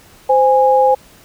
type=tone pair together; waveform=sine; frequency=519 / 824.6 Hz; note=C5 / G#5; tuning=-14 / -13 cents; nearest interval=minor sixth; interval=801 cents; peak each=-11 dBFS; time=0.29-0.95 s; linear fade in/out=10 ms; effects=pink hiss -45 dBFS RMS until 1.24 s